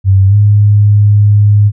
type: tone with pitch glide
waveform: sine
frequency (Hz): 96.6 to 103.53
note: G2 to G#2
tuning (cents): -25 to -5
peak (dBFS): -3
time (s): 0.04-1.72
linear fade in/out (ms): 50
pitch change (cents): +120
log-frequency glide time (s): 0.28-0.35
effects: none